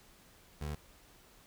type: tone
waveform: 25% pulse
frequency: 74.5 Hz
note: D2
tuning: 25 cents sharp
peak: -33 dBFS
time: 0.61-0.75 s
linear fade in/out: 5 ms
effects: pink hiss -61 dBFS RMS until 1.46 s